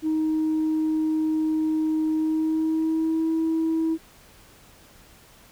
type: tone with pitch glide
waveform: sine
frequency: 313.5 to 323.2 Hz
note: D#4 to E4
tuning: +13 to -34 cents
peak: -19 dBFS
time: 0.02-3.98 s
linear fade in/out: 50 ms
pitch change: +53 cents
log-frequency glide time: 2.14-3.31 s
effects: tanh soft clip ceiling -18 dBFS + pink hiss -52 dBFS RMS until 5.51 s